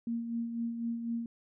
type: tone with tremolo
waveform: sine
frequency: 232.6 Hz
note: A#3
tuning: 4 cents flat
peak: -30 dBFS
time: 0.07-1.26 s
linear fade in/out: 2 ms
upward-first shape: sine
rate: 4 Hz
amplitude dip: 50%
effects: none